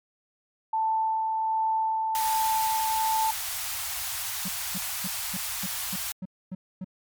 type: tone with tremolo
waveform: sine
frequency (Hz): 884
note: A5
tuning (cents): +8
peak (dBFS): -22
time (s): 0.73-3.31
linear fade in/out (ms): 5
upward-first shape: sine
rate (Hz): 1.3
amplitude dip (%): 25
type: band-stop noise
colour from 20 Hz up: white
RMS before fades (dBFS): -32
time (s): 2.15-6.12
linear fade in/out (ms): 0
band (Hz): 120 to 680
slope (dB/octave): 48
type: tone bursts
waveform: triangle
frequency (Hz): 185.9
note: F#3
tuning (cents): +8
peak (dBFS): -29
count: 9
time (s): 4.45-6.845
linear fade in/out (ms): 5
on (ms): 35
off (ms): 260
effects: MP3 96 kbps